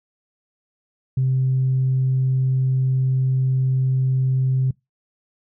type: tone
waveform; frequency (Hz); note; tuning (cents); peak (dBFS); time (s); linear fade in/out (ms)
sine; 130.81; C3; 0; -15; 1.17-4.71; 5
effects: noise-tail reverb RT60 0.2 s tail -25 dB re dry + tanh soft clip ceiling -12 dBFS